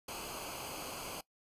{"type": "noise with comb filter", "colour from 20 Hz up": "pink", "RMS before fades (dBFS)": -43, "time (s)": [0.08, 1.21], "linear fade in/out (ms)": 5, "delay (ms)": 0.54, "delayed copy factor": -0.75, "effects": ["noise-tail reverb RT60 0.1 s tail -20 dB re dry", "resampled to 32000 Hz"]}